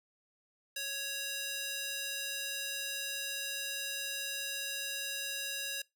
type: tone with high-pass filter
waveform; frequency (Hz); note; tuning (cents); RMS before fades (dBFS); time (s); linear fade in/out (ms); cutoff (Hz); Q
square; 554.4; C#5; 0; -38; 0.76-5.82; 5; 2500; 0.86
effects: noise-tail reverb RT60 0.2 s tail -24 dB re dry